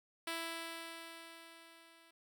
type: tone with level ramp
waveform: 5% pulse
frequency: 331 Hz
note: E4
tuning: 7 cents sharp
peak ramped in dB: -26 to -51 dBFS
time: 0.27-2.11 s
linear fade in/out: 5 ms
effects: none